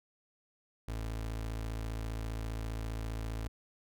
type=tone; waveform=30% pulse; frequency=55 Hz; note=A1; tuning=in tune; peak=-33 dBFS; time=0.88-3.48 s; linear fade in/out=5 ms; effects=none